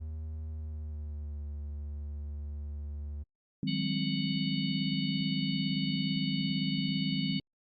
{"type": "tone with pitch glide", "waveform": "triangle", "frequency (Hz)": [78, 73.2], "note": ["D#2", "D2"], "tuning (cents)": [5, -5], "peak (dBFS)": -34, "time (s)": [0, 3.24], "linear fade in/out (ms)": 20, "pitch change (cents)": -110, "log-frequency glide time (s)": [0.51, 1.4]}
{"type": "chord", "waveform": "sine", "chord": "Ab dominant seventh", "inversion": "second", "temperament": "equal with one note detuned", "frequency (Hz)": [155.56, 185, 202.7, 261.6], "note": ["Eb3", "Gb3", "Ab3", "C4"], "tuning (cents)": [0, 0, -42, 0], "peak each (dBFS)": -35, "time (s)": [3.63, 7.4], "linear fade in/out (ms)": 2}
{"type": "harmonic tone", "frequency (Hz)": 740, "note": "F#5", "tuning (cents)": 0, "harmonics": [3, 4, 5, 6], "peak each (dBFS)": [-44, -39, -44, -42], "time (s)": [3.67, 7.4], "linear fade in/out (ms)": 10}
{"effects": ["Opus 48 kbps"]}